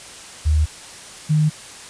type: tone pair in turn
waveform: sine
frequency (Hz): 76.7 / 153.4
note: D#2 / D#3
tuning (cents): -24 / -24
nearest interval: octave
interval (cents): 1200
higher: second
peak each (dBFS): -13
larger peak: neither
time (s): 0.45-0.66 / 1.29-1.5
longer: neither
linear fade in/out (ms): 20
effects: white hiss -38 dBFS RMS until 1.89 s + resampled to 22050 Hz